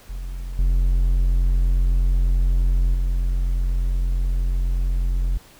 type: tone with level steps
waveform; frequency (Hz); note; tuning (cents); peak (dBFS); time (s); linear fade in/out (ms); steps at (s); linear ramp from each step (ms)
triangle; 44.18; F1; +21; -25 / -13 / -16; 0.09-5.38; 10; 0.59 / 2.94; 2
effects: pink hiss -49 dBFS RMS until 5.59 s